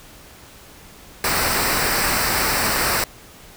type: noise with comb filter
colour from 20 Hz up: pink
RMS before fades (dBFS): -20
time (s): 1.24-3.04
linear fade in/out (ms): 2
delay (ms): 0.3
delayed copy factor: -0.6
effects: pink hiss -44 dBFS RMS until 3.56 s